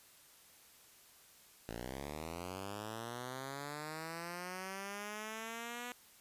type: linear sweep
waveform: 5% pulse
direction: up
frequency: 55 to 246.4 Hz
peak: -31 dBFS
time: 1.69-5.92 s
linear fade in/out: 0 ms
effects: white hiss -62 dBFS RMS until 6.2 s + resampled to 32000 Hz